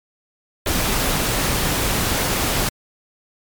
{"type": "noise", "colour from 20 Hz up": "pink", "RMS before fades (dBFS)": -20, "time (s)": [0.66, 2.69], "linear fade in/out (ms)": 2, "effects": ["MP3 96 kbps"]}